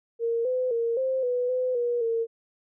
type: tone with pitch steps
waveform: sine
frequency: 463.4 / 508 / 463.9 / 524 / 493.6 / 507 / 480.1 / 457.6 Hz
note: A#4 / B4 / A#4 / C5 / B4 / B4 / B4 / A#4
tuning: -10 / +49 / -8 / +2 / -1 / +45 / -49 / -32 cents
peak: -23 dBFS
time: 0.19-2.27 s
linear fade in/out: 50 ms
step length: 260 ms
effects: none